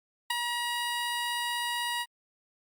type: tone with ADSR envelope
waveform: 15% pulse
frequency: 956 Hz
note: A#5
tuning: 43 cents sharp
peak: -17 dBFS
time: 0.3-2.06 s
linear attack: 6 ms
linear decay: 10 ms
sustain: -6 dB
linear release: 48 ms
effects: Opus 32 kbps